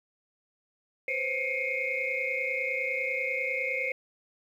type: tone cluster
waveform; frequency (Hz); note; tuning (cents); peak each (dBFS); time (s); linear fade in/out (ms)
sine; 504 / 534 / 2149 / 2288 / 2500; B4 / C5 / C7 / D7 / D#7; +35 / +35 / +46 / -46 / +8; -37 / -36 / -30 / -36 / -36; 1.08-3.92; 2
effects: tanh soft clip ceiling -17 dBFS + 10-bit